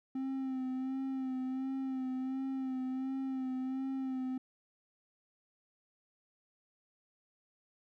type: tone with vibrato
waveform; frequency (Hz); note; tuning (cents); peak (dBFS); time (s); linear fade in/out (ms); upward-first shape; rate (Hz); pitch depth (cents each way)
triangle; 262.4; C4; +5; -32; 0.15-4.38; 5; sine; 1.4; 32
effects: none